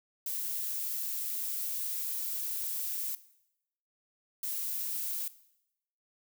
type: noise bursts at uneven times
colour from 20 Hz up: violet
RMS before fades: -35 dBFS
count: 2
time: 0.26-3.15 / 4.43-5.28 s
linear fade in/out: 2 ms
effects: noise-tail reverb RT60 0.8 s tail -17 dB re dry